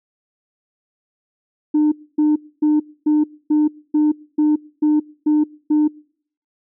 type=tone bursts; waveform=sine; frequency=302.1 Hz; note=D4; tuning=49 cents sharp; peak=-10 dBFS; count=10; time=1.74-5.88 s; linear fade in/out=10 ms; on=180 ms; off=260 ms; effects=noise-tail reverb RT60 0.6 s tail -26 dB re dry + tanh soft clip ceiling -10 dBFS